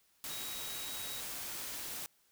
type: tone in noise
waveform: sine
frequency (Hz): 3825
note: A#7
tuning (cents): +44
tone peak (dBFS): -46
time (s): 0.3-1.2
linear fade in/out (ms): 0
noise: white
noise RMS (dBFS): -42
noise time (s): 0.24-2.06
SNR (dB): -7
effects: white hiss -71 dBFS RMS until 2.31 s